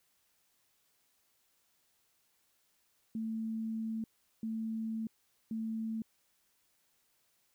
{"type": "tone bursts at uneven times", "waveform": "sine", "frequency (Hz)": 222.6, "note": "A3", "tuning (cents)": 20, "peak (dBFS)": -34, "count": 3, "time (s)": [[3.15, 4.04], [4.43, 5.07], [5.51, 6.02]], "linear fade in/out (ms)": 2, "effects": ["white hiss -74 dBFS RMS until 7.54 s"]}